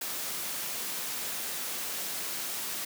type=noise; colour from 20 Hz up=white; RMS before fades=-35 dBFS; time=0.01-2.85 s; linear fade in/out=5 ms; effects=high-pass 150 Hz 12 dB/octave